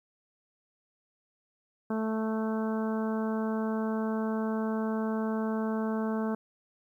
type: harmonic tone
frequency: 220 Hz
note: A3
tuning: in tune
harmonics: 1 / 2 / 3 / 4 / 5 / 6 / 7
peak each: -29 / -35 / -39 / -41 / -43 / -45 / -46 dBFS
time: 1.9-6.35 s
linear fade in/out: 5 ms
effects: 11-bit